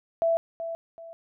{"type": "tone with echo", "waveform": "sine", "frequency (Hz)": 664, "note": "E5", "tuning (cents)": 12, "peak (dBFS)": -20, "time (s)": [0.22, 0.37], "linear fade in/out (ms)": 0, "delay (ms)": 380, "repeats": 2, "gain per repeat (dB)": -10, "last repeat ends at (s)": 1.13, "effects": []}